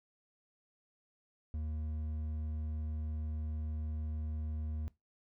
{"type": "tone with hard clipping", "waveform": "triangle", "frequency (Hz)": 77.2, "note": "D#2", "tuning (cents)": -13, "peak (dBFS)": -37, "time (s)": [1.54, 4.88], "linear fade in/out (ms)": 0, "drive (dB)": 9, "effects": ["noise-tail reverb RT60 0.2 s tail -20 dB re dry"]}